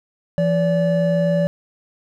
triangle tone pair together, 169.67 / 577 Hz, F3 / D5, -50 / -31 cents, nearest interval octave + major sixth, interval 2119 cents, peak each -16 dBFS, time 0.38-1.47 s, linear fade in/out 0 ms, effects none

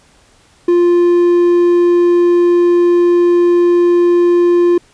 triangle tone, 349.2 Hz, F4, in tune, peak -5 dBFS, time 0.68-4.78 s, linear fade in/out 5 ms, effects pink hiss -49 dBFS RMS until 4.93 s + resampled to 22050 Hz

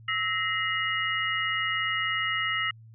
sine tone cluster, 1304 / 1877 / 2060 / 2877 Hz, E6 / A#6 / C7 / F#7, -19 / +11 / -28 / -49 cents, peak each -31 dBFS, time 0.08-2.71 s, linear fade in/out 5 ms, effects added 112 Hz sine -47 dBFS peak until 2.94 s

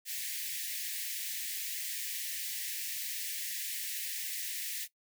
white high-pass noise, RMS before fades -38 dBFS, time 0.05-4.88 s, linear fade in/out 50 ms, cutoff 1700 Hz, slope 96 dB/octave, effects noise-tail reverb RT60 0.1 s tail -17 dB re dry

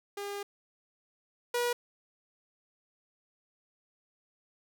sawtooth tone pair in turn, 404.1 / 482.9 Hz, G#4 / B4, -47 / -39 cents, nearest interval minor third, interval 308 cents, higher second, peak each -32 / -24 dBFS, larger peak second, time 0.17-0.43 / 1.54-1.73 s, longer first, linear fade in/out 5 ms, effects none

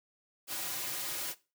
white noise with comb filter, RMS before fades -37 dBFS, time 0.47-1.35 s, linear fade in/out 50 ms, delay 4.5 ms, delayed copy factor -1, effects noise-tail reverb RT60 0.3 s tail -19 dB re dry + high-pass 150 Hz 12 dB/octave

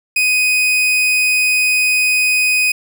40% pulse tone, 2500 Hz, D#7, 8 cents sharp, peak -11 dBFS, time 0.16-2.72 s, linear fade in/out 5 ms, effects none

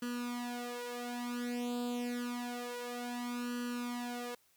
sawtooth tone with flanger, 242.8 Hz, B3, 29 cents flat, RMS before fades -39 dBFS, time 0.02-4.35 s, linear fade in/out 5 ms, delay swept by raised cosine 0.67 to 3.87 ms, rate 0.28 Hz, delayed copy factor +0.85, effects white hiss -70 dBFS RMS until 4.56 s

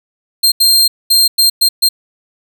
sawtooth tone bursts at uneven times, 4186 Hz, C8, in tune, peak -4 dBFS, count 6, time 0.43-0.52 / 0.6-0.88 / 1.1-1.28 / 1.38-1.5 / 1.61-1.69 / 1.82-1.89 s, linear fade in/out 10 ms, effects none

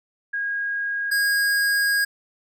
sine / square tone pair in turn, 1636 / 1636 Hz, G#6 / G#6, -26 / -26 cents, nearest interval unison, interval 0 cents, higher neither, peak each -23 / -19 dBFS, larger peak second, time 0.33-1.11 / 1.11-2.05 s, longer second, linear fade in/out 10 ms, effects none

